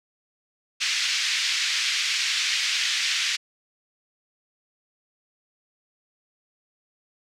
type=band-pass noise; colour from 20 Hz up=pink; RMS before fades=-25 dBFS; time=0.8-3.37 s; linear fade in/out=20 ms; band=2000 to 6100 Hz; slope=24 dB/octave; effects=none